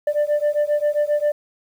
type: beating tone pair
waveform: sine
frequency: 588 / 595.5 Hz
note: D5 / D5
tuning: +2 / +24 cents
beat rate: 7.5 Hz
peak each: -18 dBFS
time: 0.07-1.32 s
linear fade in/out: 5 ms
effects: tanh soft clip ceiling -14 dBFS + 8-bit